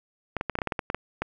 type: clicks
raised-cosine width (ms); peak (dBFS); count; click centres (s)
0.5; -12; 12; 0.367 / 0.411 / 0.497 / 0.554 / 0.588 / 0.618 / 0.673 / 0.722 / 0.792 / 0.901 / 0.946 / 1.22
effects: none